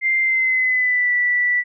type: tone with pitch glide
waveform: sine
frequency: 2093 to 1964.2 Hz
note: C7 to B6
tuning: 0 to -10 cents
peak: -15 dBFS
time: 0.01-1.64 s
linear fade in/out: 50 ms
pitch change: -110 cents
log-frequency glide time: 0.21-1.12 s
effects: none